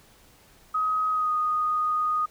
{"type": "tone with pitch glide", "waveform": "sine", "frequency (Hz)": [1263, 1238.4], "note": ["D#6", "D#6"], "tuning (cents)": [26, -9], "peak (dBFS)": -22, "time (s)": [0.74, 2.26], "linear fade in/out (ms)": 10, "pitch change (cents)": -35, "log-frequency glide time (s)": [1.11, 1.32], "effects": ["pink hiss -56 dBFS RMS until 2.3 s"]}